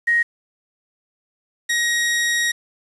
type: tone pair in turn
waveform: sine / sawtooth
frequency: 1878 / 1888.7 Hz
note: A#6 / A#6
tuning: +12 / +22 cents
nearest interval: unison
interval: 10 cents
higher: second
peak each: -14 dBFS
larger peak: neither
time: 0.07-0.23 / 1.69-2.52 s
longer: second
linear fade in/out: 10 ms
effects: resampled to 24000 Hz + 7-bit